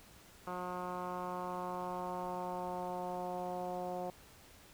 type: tone with low-pass filter sweep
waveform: 10% pulse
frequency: 180 Hz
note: F#3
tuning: 47 cents flat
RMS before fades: -40 dBFS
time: 0.47-4.1 s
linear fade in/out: 2 ms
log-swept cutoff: 1300 to 680 Hz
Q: 2.5
effects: pink hiss -59 dBFS RMS until 4.73 s